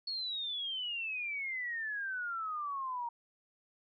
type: exponential sweep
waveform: sine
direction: down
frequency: 4391 to 932.3 Hz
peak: -35 dBFS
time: 0.07-3.09 s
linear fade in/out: 5 ms
effects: none